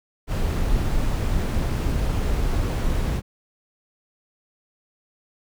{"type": "noise", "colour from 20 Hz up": "brown", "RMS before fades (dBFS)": -22, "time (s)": [0.27, 3.22], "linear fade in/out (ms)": 50, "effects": []}